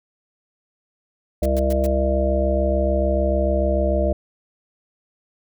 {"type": "harmonic tone", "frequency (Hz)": 66.8, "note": "C2", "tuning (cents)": 36, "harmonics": [1, 3, 5, 7, 9, 10], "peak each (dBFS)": [-20, -27, -27, -29, -21, -29], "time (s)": [1.42, 4.13], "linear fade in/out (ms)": 5}
{"type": "noise bursts", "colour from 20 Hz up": "white", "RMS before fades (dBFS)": -36, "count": 4, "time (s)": [1.43, 1.864], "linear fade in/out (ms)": 0, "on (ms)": 26, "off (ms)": 110}
{"effects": []}